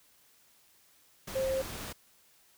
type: tone in noise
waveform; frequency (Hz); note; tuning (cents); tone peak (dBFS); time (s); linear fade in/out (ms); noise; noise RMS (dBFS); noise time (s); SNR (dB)
sine; 530; C5; +22; -28; 1.35-1.62; 10; pink; -41; 1.27-1.93; +10
effects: white hiss -64 dBFS RMS until 2.57 s